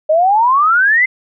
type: exponential sweep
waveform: sine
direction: up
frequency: 604 to 2093 Hz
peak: -8 dBFS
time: 0.09-1.06 s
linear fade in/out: 10 ms
effects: none